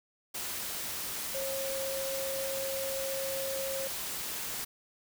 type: tone in noise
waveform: sine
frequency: 540 Hz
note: C#5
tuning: 45 cents flat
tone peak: -34 dBFS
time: 1.34-3.88 s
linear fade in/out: 10 ms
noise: white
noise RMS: -37 dBFS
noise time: 0.34-4.65 s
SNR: 0 dB
effects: none